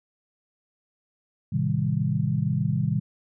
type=chord; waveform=sine; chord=A half-diminished seventh; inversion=none; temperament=just; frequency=110 / 132 / 158.4 / 198 Hz; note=A2 / C3 / Eb3 / G3; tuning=0 / +16 / +31 / +18 cents; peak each=-29 / -26 / -26 / -29 dBFS; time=1.52-3 s; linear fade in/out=10 ms; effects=none